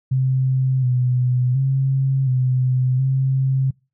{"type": "tone with pitch steps", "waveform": "sine", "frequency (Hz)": [130.9, 125.3, 134.4, 127.9, 133.1], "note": ["C3", "B2", "C3", "C3", "C3"], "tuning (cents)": [1, 25, 47, -39, 30], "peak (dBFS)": -15, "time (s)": [0.11, 3.71], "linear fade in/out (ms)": 10, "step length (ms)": 720, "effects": ["noise-tail reverb RT60 0.3 s tail -26 dB re dry"]}